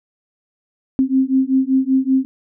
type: beating tone pair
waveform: sine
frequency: 261.6 / 266.8 Hz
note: C4 / C4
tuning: 0 / +34 cents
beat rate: 5.2 Hz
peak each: -16 dBFS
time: 0.99-2.25 s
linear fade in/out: 0 ms
effects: none